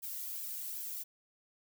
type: noise with flanger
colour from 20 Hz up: violet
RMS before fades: -41 dBFS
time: 0.02-1.04 s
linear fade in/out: 20 ms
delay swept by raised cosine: 1.2 to 2.13 ms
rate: 2.6 Hz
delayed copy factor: +1
effects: none